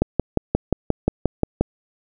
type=click train; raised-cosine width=2 ms; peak=-3 dBFS; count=10; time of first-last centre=0.02-1.61 s; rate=5.66 Hz; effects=none